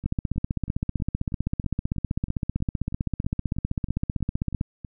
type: two click trains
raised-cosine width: 5 ms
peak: -12 / -24 dBFS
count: 72 / 16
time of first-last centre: 0.06-4.611 / 0.04-4.848 s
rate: 15.6 / 3.12 Hz
effects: none